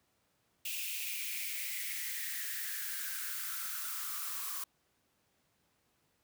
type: noise with high-pass filter sweep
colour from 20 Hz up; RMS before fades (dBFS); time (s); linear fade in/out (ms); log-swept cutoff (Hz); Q
blue; -39; 0.65-4.64; 5; 2700 to 1100; 6.6
effects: pink hiss -75 dBFS RMS until 6.23 s + high-pass 80 Hz 12 dB/octave